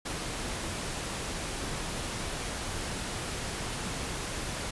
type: noise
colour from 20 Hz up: pink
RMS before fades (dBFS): -35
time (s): 0.05-4.71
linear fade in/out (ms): 10
effects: resampled to 24000 Hz